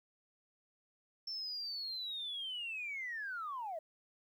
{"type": "linear sweep", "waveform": "sine", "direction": "down", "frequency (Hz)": [5400, 608], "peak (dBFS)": -38, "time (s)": [1.27, 3.79], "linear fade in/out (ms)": 5, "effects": ["tanh soft clip ceiling -34 dBFS", "12-bit"]}